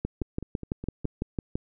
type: two click trains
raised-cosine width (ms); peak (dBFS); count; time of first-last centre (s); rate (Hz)
3; -23 / -15; 5 / 10; 0.22-1.046 / 0.05-1.555; 4.84 / 5.98
effects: none